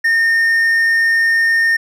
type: tone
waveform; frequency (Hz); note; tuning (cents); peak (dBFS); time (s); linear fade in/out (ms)
triangle; 1827; A#6; -35; -9; 0.04-1.77; 10
effects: none